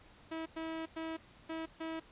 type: tone bursts at uneven times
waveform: sawtooth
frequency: 323.3 Hz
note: E4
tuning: 34 cents flat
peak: -34 dBFS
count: 5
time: 0.31-0.46 / 0.56-0.86 / 0.96-1.17 / 1.49-1.66 / 1.8-2 s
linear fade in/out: 10 ms
effects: pink hiss -60 dBFS RMS until 2.11 s + resampled to 8000 Hz